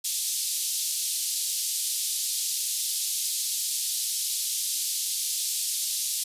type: band-pass noise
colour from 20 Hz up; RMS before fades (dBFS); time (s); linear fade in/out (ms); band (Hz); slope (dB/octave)
white; -29; 0.04-6.24; 10; 3600 to 12000; 24
effects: resampled to 32000 Hz